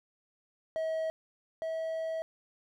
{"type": "tone pair in turn", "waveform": "triangle", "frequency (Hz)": [641, 646.6], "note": ["E5", "E5"], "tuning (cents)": [-49, -34], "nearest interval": "unison", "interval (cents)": 15, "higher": "second", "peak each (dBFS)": [-28, -30], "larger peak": "first", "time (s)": [[0.76, 1.1], [1.62, 2.22]], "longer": "second", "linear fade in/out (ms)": 0, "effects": []}